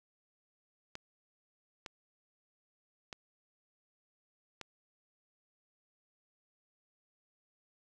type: clicks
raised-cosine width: 0.2 ms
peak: -25 dBFS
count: 4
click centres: 0.954 / 1.862 / 3.128 / 4.613 s
effects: none